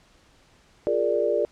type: chord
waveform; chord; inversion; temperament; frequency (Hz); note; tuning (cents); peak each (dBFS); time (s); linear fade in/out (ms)
sine; Bb dominant seventh; second; equal with one note detuned; 352.3 / 415.3 / 466.2 / 587.3; F4 / Ab4 / Bb4 / D5; +15 / 0 / 0 / 0; -29 / -26 / -26 / -24; 0.87-1.45; 0
effects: pink hiss -58 dBFS RMS until 1.51 s + low-pass 7000 Hz 12 dB/octave